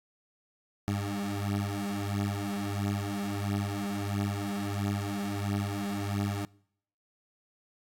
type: beating tone pair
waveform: 20% pulse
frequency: 100 / 101.5 Hz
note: G2 / G#2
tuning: +35 / -39 cents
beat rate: 1.5 Hz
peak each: -28 dBFS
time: 0.88-6.45 s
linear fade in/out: 0 ms
effects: noise-tail reverb RT60 0.7 s tail -26 dB re dry + AAC 64 kbps